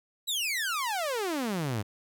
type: exponential sweep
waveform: sawtooth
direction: down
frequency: 4001 to 96.2 Hz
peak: -25 dBFS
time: 0.27-1.83 s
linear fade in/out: 20 ms
effects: none